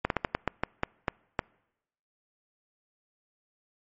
slowing click train, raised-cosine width 0.5 ms, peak -10 dBFS, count 10, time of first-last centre 0.05-1.392 s, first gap 52 ms, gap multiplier 1.25, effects noise-tail reverb RT60 0.9 s tail -26 dB re dry + MP3 32 kbps

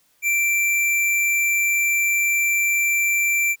square tone, 2349 Hz, D7, in tune, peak -18 dBFS, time 0.22-3.56 s, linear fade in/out 50 ms, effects white hiss -62 dBFS RMS until 3.6 s

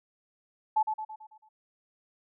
sine tone with echo, 866 Hz, A5, 28 cents flat, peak -21 dBFS, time 0.76-0.83 s, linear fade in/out 10 ms, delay 110 ms, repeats 6, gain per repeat -6 dB, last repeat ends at 1.49 s, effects none

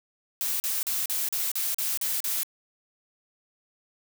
blue noise bursts, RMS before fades -28 dBFS, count 9, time 0.41-2.432 s, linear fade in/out 0 ms, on 190 ms, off 39 ms, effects none

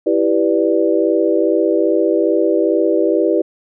sine chord, E minor seventh, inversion none, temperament equal with one note detuned, 329.6 / 392 / 493.9 / 589 Hz, E4 / G4 / B4 / D5, 0 / 0 / 0 / +5 cents, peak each -16 / -17 / -18 / -19 dBFS, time 0.06-3.42 s, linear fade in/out 10 ms, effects none

